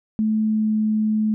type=tone with pitch glide; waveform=sine; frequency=217.1 to 215.6 Hz; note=A3 to A3; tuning=-23 to -35 cents; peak=-17 dBFS; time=0.19-1.34 s; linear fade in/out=0 ms; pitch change=-12 cents; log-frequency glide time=0.42-0.75 s; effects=none